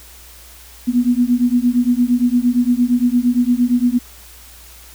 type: beating tone pair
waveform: sine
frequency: 240 / 248.7 Hz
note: B3 / B3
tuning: -49 / +12 cents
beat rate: 8.7 Hz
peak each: -15 dBFS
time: 0.87-3.99 s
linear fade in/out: 20 ms
effects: added 60 Hz sine -43 dBFS peak until 4.94 s + white hiss -42 dBFS RMS until 4.94 s